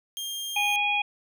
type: tone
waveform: sawtooth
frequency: 3206 Hz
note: G7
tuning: 38 cents sharp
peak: -28 dBFS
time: 0.17-0.76 s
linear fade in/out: 0 ms
type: harmonic tone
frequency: 823 Hz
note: G#5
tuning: 16 cents flat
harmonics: 1 / 3 / 4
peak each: -28 / -24 / -32 dBFS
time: 0.56-1.02 s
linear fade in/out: 5 ms
effects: none